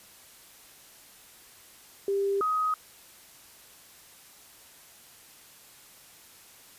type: tone pair in turn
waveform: sine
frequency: 396.4 / 1258.5 Hz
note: G4 / D#6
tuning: +19 / +19 cents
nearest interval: octave + minor sixth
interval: 2000 cents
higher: second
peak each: -24 dBFS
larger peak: neither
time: 2.08-2.41 / 2.41-2.74 s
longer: neither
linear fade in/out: 2 ms
effects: white hiss -53 dBFS RMS until 6.78 s + resampled to 32000 Hz